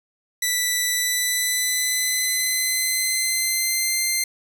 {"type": "tone with pitch glide", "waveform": "10% pulse", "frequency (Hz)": [1975.5, 2088], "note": ["B6", "C7"], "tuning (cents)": [0, -4], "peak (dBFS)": -11, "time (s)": [0.42, 4.24], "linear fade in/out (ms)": 5, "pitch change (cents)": 96, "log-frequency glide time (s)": [0.95, 4.03], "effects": ["8-bit"]}